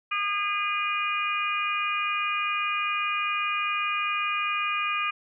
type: harmonic tone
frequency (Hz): 407.5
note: G#4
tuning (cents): -33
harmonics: 3 / 4 / 5 / 6 / 7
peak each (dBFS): -28 / -38 / -38 / -28 / -36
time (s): 0.11-5.11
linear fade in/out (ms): 10
effects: none